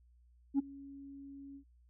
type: tone with ADSR envelope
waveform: sine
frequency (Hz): 277.2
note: C#4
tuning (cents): 0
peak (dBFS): -23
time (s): 0.54-1.64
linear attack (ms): 48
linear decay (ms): 17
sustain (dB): -24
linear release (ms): 81
effects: tanh soft clip ceiling -25 dBFS + added 60 Hz sine -62 dBFS peak until 1.89 s